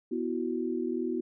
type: chord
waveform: sine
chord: B suspended fourth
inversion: none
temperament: equal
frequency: 246.9 / 329.6 / 370 Hz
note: B3 / E4 / F#4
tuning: 0 / 0 / 0 cents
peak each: -33 dBFS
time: 0.11-1.21 s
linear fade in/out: 10 ms
effects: none